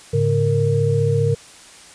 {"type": "tone cluster", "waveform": "sine", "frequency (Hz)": [106.7, 141.7, 464.3], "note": ["G#2", "C#3", "A#4"], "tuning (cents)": [47, 38, -7], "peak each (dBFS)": -19, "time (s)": [0.13, 1.35], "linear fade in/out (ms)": 10, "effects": ["white hiss -43 dBFS RMS until 1.94 s", "resampled to 22050 Hz"]}